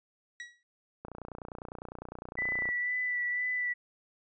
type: tone with exponential decay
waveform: 40% pulse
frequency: 1921 Hz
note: B6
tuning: 48 cents flat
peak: -36 dBFS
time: 0.4-0.63 s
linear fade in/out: 1 ms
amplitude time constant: 49 ms
type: click train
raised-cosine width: 1 ms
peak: -27 dBFS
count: 50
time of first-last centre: 1.05-2.689 s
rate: 29.9 Hz
type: tone with vibrato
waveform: sine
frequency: 1975.5 Hz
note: B6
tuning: in tune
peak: -29 dBFS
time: 2.37-3.74 s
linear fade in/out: 20 ms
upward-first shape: sine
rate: 2 Hz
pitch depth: 21 cents each way
effects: resampled to 16000 Hz